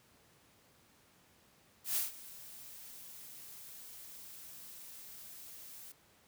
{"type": "noise with ADSR envelope", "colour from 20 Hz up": "blue", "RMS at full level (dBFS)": -32, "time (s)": [1.84, 5.92], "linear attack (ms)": 120, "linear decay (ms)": 150, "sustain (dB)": -19, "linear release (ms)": 3, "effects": ["pink hiss -66 dBFS RMS until 6.27 s", "high-pass 80 Hz 12 dB/octave"]}